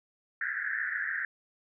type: band-pass noise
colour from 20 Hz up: pink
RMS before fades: -33 dBFS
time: 0.41-1.25 s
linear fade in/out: 2 ms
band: 1500 to 1900 Hz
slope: 96 dB/octave
effects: none